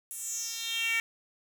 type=tone with high-pass filter sweep; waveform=10% pulse; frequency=457 Hz; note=A#4; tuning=34 cents flat; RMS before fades=-33 dBFS; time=0.11-1 s; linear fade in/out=0 ms; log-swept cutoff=10000 to 2100 Hz; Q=4.3; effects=9-bit